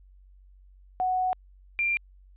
sine tone pair in turn, 740 / 2379 Hz, F#5 / D7, 0 / +22 cents, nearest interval octave + minor sixth, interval 2022 cents, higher second, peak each -23 dBFS, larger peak neither, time 1-1.33 / 1.79-1.97 s, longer first, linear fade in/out 0 ms, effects added 47 Hz sine -51 dBFS peak until 2.36 s + resampled to 8000 Hz

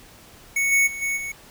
square tone with level steps, 2217 Hz, C#7, in tune, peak -20 / -16 / -31 / -23 / -29 dBFS, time 0.56-1.32 s, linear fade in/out 5 ms, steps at 0.71 / 0.86 / 1.01 / 1.16 s, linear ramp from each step 20 ms, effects pink hiss -48 dBFS RMS until 1.5 s

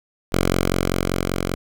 5% pulse tone with level ramp, 45.15 Hz, F#1, 42 cents flat, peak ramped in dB -5 to -11 dBFS, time 0.32-1.55 s, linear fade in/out 10 ms, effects none

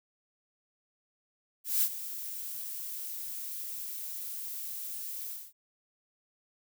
violet noise with ADSR envelope, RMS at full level -25 dBFS, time 1.64-5.53 s, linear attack 180 ms, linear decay 66 ms, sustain -14 dB, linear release 230 ms, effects none

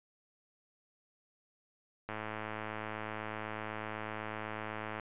click train, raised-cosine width 0.5 ms, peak -24 dBFS, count 315, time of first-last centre 2.09-4.997 s, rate 108 Hz, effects resampled to 8000 Hz

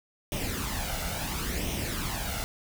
pink noise with flanger, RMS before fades -32 dBFS, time 0.32-2.44 s, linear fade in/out 0 ms, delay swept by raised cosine 0.33 to 1.43 ms, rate 0.72 Hz, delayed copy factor +0.6, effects none

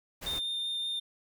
pink noise, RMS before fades -41 dBFS, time 0.21-0.4 s, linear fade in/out 20 ms
triangle tone with vibrato, 3624 Hz, A#7, 50 cents flat, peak -30 dBFS, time 0.26-1 s, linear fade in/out 10 ms, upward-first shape triangle, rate 5.2 Hz, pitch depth 9 cents each way
effects none

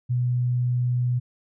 sine tone, 123.47 Hz, B2, in tune, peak -20 dBFS, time 0.09-1.2 s, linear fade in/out 20 ms, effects none

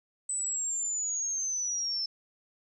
sine linear sweep, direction down, 8050 to 5274 Hz, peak -29 dBFS, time 0.29-2.06 s, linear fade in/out 5 ms, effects none

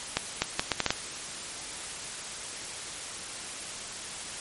accelerating click train, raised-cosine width 0.2 ms, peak -6 dBFS, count 7, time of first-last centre 0.17-0.905 s, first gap 250 ms, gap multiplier 0.7, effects white hiss -38 dBFS RMS until 4.4 s + MP3 48 kbps

